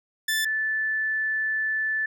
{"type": "tone pair in turn", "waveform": ["sawtooth", "sine"], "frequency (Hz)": [1757, 1750.7], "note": ["A6", "A6"], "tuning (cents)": [-3, -9], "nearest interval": "unison", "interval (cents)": 6, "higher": "first", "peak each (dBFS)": [-19, -23], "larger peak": "first", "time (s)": [[0.28, 0.45], [0.45, 2.06]], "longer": "second", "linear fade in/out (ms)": 5, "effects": []}